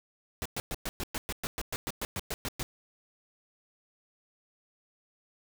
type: noise bursts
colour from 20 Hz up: pink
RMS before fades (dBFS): -34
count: 16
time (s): 0.42-2.63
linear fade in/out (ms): 0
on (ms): 35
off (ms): 110
effects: none